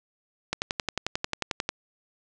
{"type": "click train", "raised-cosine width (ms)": 0.2, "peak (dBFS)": -9, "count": 14, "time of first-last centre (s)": [0.53, 1.691], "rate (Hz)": 11.2, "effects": ["resampled to 24000 Hz", "8-bit"]}